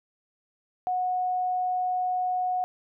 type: tone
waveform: sine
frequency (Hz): 732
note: F#5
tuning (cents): -19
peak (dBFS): -24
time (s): 0.87-2.64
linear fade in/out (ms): 0
effects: none